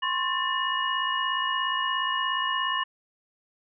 sine tone cluster, 1032 / 1089 / 1780 / 2893 Hz, C6 / C#6 / A6 / F#7, -24 / -31 / +20 / -40 cents, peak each -30 dBFS, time 0.02-2.84 s, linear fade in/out 10 ms, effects none

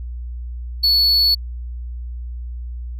triangle tone, 4419 Hz, C#8, 6 cents flat, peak -11 dBFS, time 0.83-1.35 s, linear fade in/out 10 ms, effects added 60 Hz sine -26 dBFS peak until 2.99 s

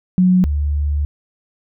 sine tone pair in turn, 183 / 72.94 Hz, F#3 / D2, -19 / -11 cents, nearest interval octave + major third, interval 1592 cents, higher first, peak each -9 / -15 dBFS, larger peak first, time 0.18-0.44 / 0.44-1.05 s, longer second, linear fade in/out 0 ms, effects none

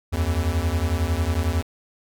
square beating tone pair, 77.4 / 88.4 Hz, D#2 / F2, -9 / +22 cents, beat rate 11 Hz, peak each -24 dBFS, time 0.12-1.63 s, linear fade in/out 20 ms, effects none

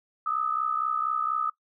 sine tone pair together, 1223.8 / 1288 Hz, D#6 / E6, -29 / -41 cents, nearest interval minor second, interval 88 cents, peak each -28 dBFS, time 0.26-1.5 s, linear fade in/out 5 ms, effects noise-tail reverb RT60 0.1 s tail -18 dB re dry

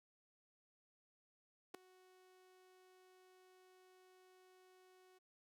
sawtooth tone with ADSR envelope, 370 Hz, F#4, in tune, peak -38 dBFS, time 1.74-5.19 s, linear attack 7 ms, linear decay 3 ms, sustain -24 dB, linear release 17 ms, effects none

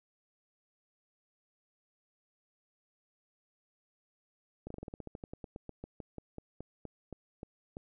slowing click train, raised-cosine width 2 ms, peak -29 dBFS, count 24, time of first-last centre 4.67-7.769 s, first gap 34 ms, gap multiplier 1.11, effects none

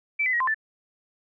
sine tone with pitch steps, 2322 / 2018 / 1897 / 1039 / 1761 Hz, D7 / B6 / A#6 / C6 / A6, -20 / +37 / +30 / -12 / +1 cents, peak -21 dBFS, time 0.19-0.545 s, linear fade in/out 10 ms, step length 71 ms, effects none

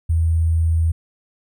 sine tone with sample-and-hold, 81.8 Hz, E2, 13 cents flat, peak -14 dBFS, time 0.09-0.92 s, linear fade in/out 10 ms, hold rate 8820 Hz, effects none

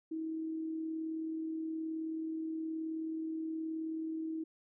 sine tone with amplitude modulation, 320.2 Hz, D#4, 50 cents sharp, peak -34 dBFS, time 0.11-4.44 s, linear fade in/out 10 ms, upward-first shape sine, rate 38.9 Hz, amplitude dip 30%, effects none

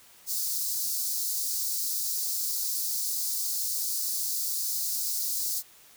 white high-pass noise, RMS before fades -30 dBFS, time 0.26-5.63 s, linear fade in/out 50 ms, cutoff 4300 Hz, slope 48 dB/octave, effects white hiss -55 dBFS RMS until 5.96 s

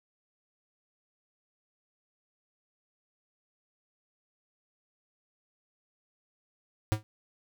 square tone with exponential decay, 107.3 Hz, A2, 43 cents flat, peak -20 dBFS, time 6.92-7.03 s, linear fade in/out 0 ms, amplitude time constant 23 ms, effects none

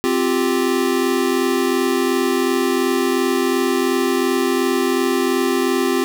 square chord, C suspended fourth, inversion none, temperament equal, 261.6 / 349.2 / 392 Hz, C4 / F4 / G4, 0 / 0 / 0 cents, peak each -21 dBFS, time 0.04-6.04 s, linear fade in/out 0 ms, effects none

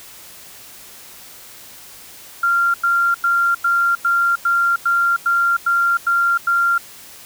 sine tone bursts, 1386 Hz, F6, 14 cents flat, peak -13 dBFS, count 11, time 2.43-6.78 s, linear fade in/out 5 ms, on 310 ms, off 94 ms, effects white hiss -40 dBFS RMS until 7.25 s

